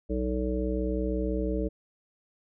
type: harmonic tone with a mistuned harmonic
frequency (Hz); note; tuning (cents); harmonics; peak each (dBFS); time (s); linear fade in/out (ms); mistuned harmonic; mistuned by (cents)
63; B1; +35; 1 / 3 / 5 / 7 / 9; -30 / -34 / -32 / -33 / -36; 0.09-1.69; 20; 1; -91
effects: none